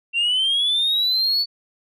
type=linear sweep; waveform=sine; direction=up; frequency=2720 to 4488 Hz; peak=-15 dBFS; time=0.13-1.46 s; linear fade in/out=50 ms; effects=tanh soft clip ceiling -15 dBFS